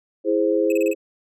sine chord, E augmented, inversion none, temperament equal, 329.6 / 415.3 / 523.3 Hz, E4 / G#4 / B#4, 0 / 0 / 0 cents, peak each -21 dBFS, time 0.24-0.95 s, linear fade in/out 50 ms
square tone bursts, 2577 Hz, E7, 40 cents flat, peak -30 dBFS, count 5, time 0.7-0.934 s, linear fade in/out 2 ms, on 22 ms, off 31 ms
effects none

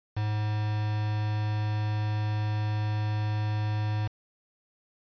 triangle tone with quantisation, 106.1 Hz, G#2, 38 cents sharp, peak -24 dBFS, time 0.16-4.08 s, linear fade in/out 10 ms, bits 6, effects resampled to 11025 Hz

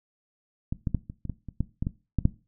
clicks, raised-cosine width 5 ms, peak -16 / -14 / -12 / -24 / -23 / -18 / -25 / -13 / -15 / -15 / -11 / -7 dBFS, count 12, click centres 0.725 / 0.872 / 0.947 / 1.099 / 1.253 / 1.297 / 1.487 / 1.606 / 1.825 / 1.869 / 2.187 / 2.254 s, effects noise-tail reverb RT60 0.3 s tail -18 dB re dry

